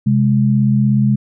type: tone pair together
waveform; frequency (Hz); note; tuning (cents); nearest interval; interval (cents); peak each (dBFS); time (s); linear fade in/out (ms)
sine; 130.84 / 207.7; C3 / G#3; 0 / 0; minor sixth; 800; -13; 0.06-1.16; 10
effects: none